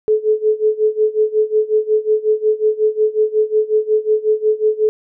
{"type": "tone with tremolo", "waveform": "sine", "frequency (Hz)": 430.7, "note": "A4", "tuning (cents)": -37, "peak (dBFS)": -9, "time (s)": [0.08, 4.89], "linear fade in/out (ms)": 0, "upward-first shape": "sine", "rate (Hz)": 5.5, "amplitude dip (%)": 90, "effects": []}